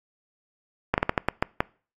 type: slowing click train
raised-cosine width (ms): 0.5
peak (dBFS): -5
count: 8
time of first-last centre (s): 0.94-1.605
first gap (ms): 39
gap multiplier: 1.29
effects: noise-tail reverb RT60 0.4 s tail -24 dB re dry + AAC 48 kbps